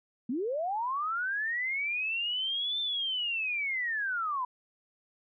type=linear two-way sweep; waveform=sine; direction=up then down; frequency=220 to 3579 to 971 Hz; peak=-29 dBFS; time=0.29-4.45 s; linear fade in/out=5 ms; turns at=2.8 s; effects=none